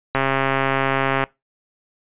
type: click train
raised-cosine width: 0.5 ms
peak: -4 dBFS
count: 148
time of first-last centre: 0.15-1.239 s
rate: 135 Hz
effects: noise-tail reverb RT60 0.2 s tail -22 dB re dry + resampled to 8000 Hz